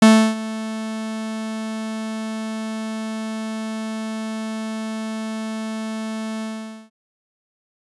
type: tone with ADSR envelope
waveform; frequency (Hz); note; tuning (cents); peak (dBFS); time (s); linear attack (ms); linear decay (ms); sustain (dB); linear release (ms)
45% pulse; 220; A3; 0; -6; 0.02-6.9; 5; 320; -19; 480
effects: resampled to 24000 Hz